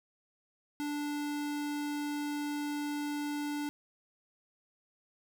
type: tone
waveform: square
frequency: 292.9 Hz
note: D4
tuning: 5 cents flat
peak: -34 dBFS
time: 0.8-3.69 s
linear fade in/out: 0 ms
effects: none